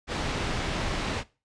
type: low-pass noise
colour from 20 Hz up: pink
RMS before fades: -30 dBFS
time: 0.07-1.24 s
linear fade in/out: 50 ms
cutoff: 4400 Hz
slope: 12 dB/octave
effects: noise-tail reverb RT60 0.3 s tail -19 dB re dry + resampled to 22050 Hz